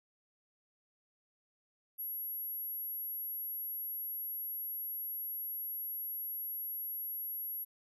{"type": "tone", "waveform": "sine", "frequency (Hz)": 11590, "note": "F#9", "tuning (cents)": -37, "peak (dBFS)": -37, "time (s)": [1.98, 7.65], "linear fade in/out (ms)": 20, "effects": []}